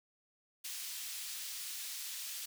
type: high-pass noise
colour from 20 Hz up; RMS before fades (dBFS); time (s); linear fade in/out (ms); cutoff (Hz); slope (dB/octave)
pink; -43; 0.64-2.46; 10; 3500; 12
effects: none